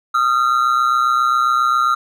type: ring-modulated tone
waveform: triangle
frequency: 1300 Hz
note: E6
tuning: 24 cents flat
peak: -8 dBFS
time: 0.14-1.95 s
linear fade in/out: 10 ms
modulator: 63.7 Hz
effects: none